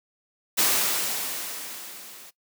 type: noise with level ramp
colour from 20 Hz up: white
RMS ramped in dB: -20 to -46 dBFS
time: 0.57-2.31 s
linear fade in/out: 20 ms
effects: noise-tail reverb RT60 0.1 s tail -19 dB re dry + high-pass 200 Hz 12 dB/octave